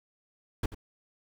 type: noise with echo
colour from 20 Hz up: brown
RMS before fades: -28 dBFS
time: 0.63-0.66 s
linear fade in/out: 5 ms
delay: 87 ms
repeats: 1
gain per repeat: -14 dB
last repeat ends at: 0.747 s
effects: none